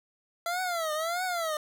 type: tone with vibrato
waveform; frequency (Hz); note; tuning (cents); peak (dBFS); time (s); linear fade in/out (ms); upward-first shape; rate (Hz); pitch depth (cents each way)
25% pulse; 673; E5; +36; -25; 0.46-1.57; 2; triangle; 1.6; 190
effects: none